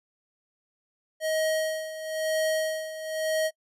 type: tone with tremolo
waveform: square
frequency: 631 Hz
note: D#5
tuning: 24 cents sharp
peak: -24 dBFS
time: 1.2-3.51 s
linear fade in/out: 50 ms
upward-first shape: sine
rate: 1 Hz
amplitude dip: 75%
effects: noise-tail reverb RT60 0.1 s tail -24 dB re dry + resampled to 32000 Hz